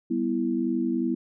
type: chord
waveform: sine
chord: E minor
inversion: first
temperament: equal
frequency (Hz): 196 / 246.9 / 329.6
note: G3 / B3 / E4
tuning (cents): 0 / 0 / 0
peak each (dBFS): -31 / -26 / -27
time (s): 0.1-1.15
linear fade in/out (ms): 10
effects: none